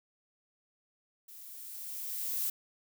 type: noise with level ramp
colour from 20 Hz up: violet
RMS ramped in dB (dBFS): -51 to -32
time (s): 1.28-2.5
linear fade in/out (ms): 5
effects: none